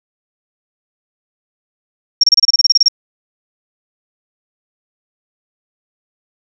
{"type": "tone bursts", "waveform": "sine", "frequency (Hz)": 5550, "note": "F8", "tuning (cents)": -12, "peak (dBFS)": -5, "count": 13, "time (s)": [2.21, 2.884], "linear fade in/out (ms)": 5, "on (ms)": 26, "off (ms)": 28, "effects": []}